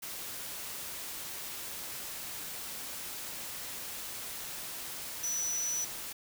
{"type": "tone in noise", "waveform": "sine", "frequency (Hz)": 5930, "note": "F#8", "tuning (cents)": 3, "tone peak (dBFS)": -31, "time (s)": [5.23, 5.85], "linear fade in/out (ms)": 10, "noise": "white", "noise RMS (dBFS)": -41, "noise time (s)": [0.02, 6.13], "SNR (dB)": 7, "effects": []}